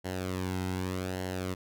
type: tone with flanger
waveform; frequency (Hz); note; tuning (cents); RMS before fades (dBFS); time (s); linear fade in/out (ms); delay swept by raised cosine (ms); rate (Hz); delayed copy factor
sawtooth; 92.5; F#2; 0; -34; 0.04-1.55; 20; 0.82 to 1.75; 0.84; -0.65
effects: none